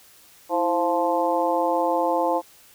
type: harmonic tone with a mistuned harmonic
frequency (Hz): 174.61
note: F3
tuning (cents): 0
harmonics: 2 / 3 / 4 / 5 / 6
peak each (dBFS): -27 / -24 / -26 / -24 / -30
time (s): 0.49-2.42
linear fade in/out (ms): 50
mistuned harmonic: 2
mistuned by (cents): -100
effects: white hiss -52 dBFS RMS until 2.74 s